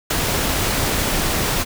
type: noise with ADSR envelope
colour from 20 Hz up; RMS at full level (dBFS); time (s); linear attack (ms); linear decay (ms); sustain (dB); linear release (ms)
pink; -17; 0.1-1.65; 8; 10; -3; 31
effects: none